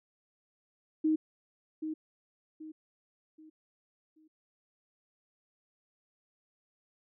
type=tone with echo; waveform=sine; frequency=312.7 Hz; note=D#4; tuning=9 cents sharp; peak=-24 dBFS; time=1.04-1.16 s; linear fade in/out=10 ms; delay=780 ms; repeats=4; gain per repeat=-9 dB; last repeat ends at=4.28 s; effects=none